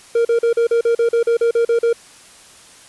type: tone bursts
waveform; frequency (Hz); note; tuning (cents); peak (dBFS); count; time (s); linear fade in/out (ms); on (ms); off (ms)
triangle; 466.2; A#4; 0; -10; 13; 0.15-1.93; 5; 100; 40
effects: white hiss -44 dBFS RMS until 2.88 s + resampled to 24000 Hz